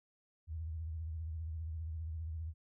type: tone with vibrato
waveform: sine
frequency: 80.3 Hz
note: E2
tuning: 45 cents flat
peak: -38 dBFS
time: 0.47-2.54 s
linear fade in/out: 50 ms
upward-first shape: sine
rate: 15 Hz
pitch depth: 91 cents each way
effects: none